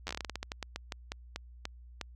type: slowing click train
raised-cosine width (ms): 0.2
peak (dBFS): -19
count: 20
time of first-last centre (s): 0.07-2.013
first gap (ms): 10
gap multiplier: 1.22
effects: added 60 Hz sine -49 dBFS peak until 2.15 s